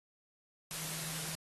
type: tone in noise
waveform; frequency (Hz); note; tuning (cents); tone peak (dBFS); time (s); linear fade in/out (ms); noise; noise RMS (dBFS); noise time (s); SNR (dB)
sine; 160.2; E3; -49; -47; 0.71-1.35; 0; white; -40; 0.71-1.35; -10
effects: AAC 32 kbps